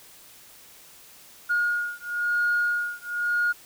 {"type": "beating tone pair", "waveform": "sine", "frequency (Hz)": [1432, 1432.99], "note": ["F6", "F6"], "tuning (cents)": [43, 44], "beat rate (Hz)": 0.99, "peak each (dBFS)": -25, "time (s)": [1.49, 3.53], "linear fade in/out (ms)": 20, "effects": ["tanh soft clip ceiling -16 dBFS", "white hiss -50 dBFS RMS until 3.65 s"]}